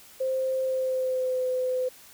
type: tone with pitch glide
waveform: sine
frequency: 523.3 to 509 Hz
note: C5 to C5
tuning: 0 to -48 cents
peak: -24 dBFS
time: 0.2-1.89 s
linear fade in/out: 10 ms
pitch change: -48 cents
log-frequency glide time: 0.62-1.43 s
effects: white hiss -51 dBFS RMS until 2.13 s